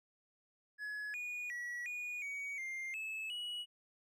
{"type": "tone with pitch steps", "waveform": "triangle", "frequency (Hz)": [1693, 2453, 1932, 2453, 2254, 2106, 2604, 2920], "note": ["G#6", "D#7", "B6", "D#7", "C#7", "C7", "E7", "F#7"], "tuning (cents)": [33, -25, -39, -25, 28, 11, -22, -24], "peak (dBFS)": -38, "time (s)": [0.78, 3.66], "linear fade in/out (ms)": 50, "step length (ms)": 360, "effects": []}